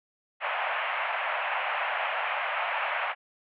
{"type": "band-pass noise", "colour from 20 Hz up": "pink", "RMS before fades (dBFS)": -30, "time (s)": [0.4, 3.15], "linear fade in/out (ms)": 50, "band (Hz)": [620, 2800], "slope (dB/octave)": 48, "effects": []}